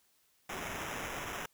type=noise with sample-and-hold; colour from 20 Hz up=blue; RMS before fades=-40 dBFS; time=0.49-1.46 s; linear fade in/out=5 ms; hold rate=4410 Hz; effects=white hiss -71 dBFS RMS until 1.53 s